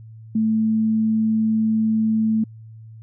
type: tone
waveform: sine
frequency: 220 Hz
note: A3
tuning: in tune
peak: -16 dBFS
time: 0.35-2.44 s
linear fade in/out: 5 ms
effects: added 111 Hz sine -38 dBFS peak until 3.02 s